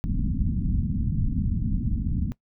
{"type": "low-pass noise", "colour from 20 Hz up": "pink", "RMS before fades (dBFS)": -25, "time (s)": [0.04, 2.32], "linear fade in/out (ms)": 0, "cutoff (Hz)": 250, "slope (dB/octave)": 48, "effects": ["noise-tail reverb RT60 0.1 s tail -20 dB re dry"]}